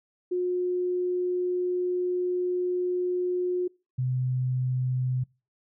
sine tone pair in turn, 360 / 127.54 Hz, F#4 / C3, -47 / -44 cents, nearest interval octave + tritone, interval 1797 cents, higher first, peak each -24 dBFS, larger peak neither, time 0.31-3.68 / 3.98-5.24 s, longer first, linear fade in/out 10 ms, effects noise-tail reverb RT60 0.3 s tail -25 dB re dry

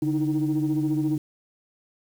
sine tone cluster, 144.2 / 308.3 / 322.7 Hz, D3 / D#4 / E4, -31 / -16 / -37 cents, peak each -26 / -22 / -30 dBFS, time 0.02-1.18 s, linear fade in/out 5 ms, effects tanh soft clip ceiling -16 dBFS + 8-bit

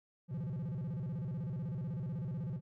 triangle tone with vibrato, 146.1 Hz, D3, 9 cents flat, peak -34 dBFS, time 0.28-2.61 s, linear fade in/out 50 ms, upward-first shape square, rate 16 Hz, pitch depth 280 cents each way, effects none

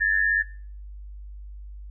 sine tone pair together, 1699 / 1796.4 Hz, G#6 / A6, +39 / +35 cents, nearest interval minor second, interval 96 cents, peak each -22 dBFS, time 0-0.43 s, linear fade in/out 20 ms, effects noise-tail reverb RT60 0.5 s tail -21 dB re dry + added 50 Hz sine -37 dBFS peak until 1.9 s

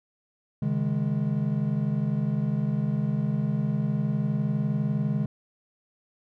triangle chord, C# suspended second, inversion none, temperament equal with one note detuned, 135.74 / 155.56 / 207.7 Hz, C#3 / D#3 / G#3, -36 / 0 / 0 cents, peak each -26 dBFS, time 0.62-5.26 s, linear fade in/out 5 ms, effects none

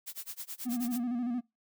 blue noise with tremolo, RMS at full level -39 dBFS, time 0.06-0.99 s, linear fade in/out 20 ms, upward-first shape sine, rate 9.3 Hz, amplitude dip 100%
triangle tone with vibrato, 242.5 Hz, B3, 31 cents flat, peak -28 dBFS, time 0.65-1.41 s, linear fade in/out 20 ms, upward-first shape square, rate 13 Hz, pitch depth 55 cents each way
effects noise-tail reverb RT60 0.2 s tail -22 dB re dry

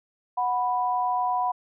sine tone pair together, 735.8 / 987.8 Hz, F#5 / B5, -10 / 0 cents, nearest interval perfect fourth, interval 510 cents, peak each -25 dBFS, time 0.37-1.52 s, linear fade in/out 10 ms, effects none

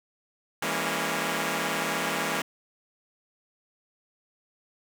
5% pulse chord, A# half-diminished seventh, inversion second, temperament equal with one note detuned, 164.81 / 203.1 / 233.1 / 277.2 Hz, E3 / G#3 / A#3 / C#4, 0 / -38 / 0 / 0 cents, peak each -21 dBFS, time 0.62-2.42 s, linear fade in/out 5 ms, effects none

